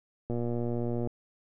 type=click train; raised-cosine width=2 ms; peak=-20 dBFS; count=93; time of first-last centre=0.3-1.073 s; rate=119 Hz; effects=none